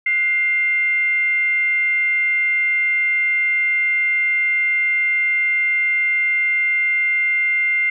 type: tone with frequency modulation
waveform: sine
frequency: 2100 Hz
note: C7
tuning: 6 cents sharp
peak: -15 dBFS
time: 0.06-7.9 s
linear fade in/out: 5 ms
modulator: 627 Hz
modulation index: 0.24
effects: none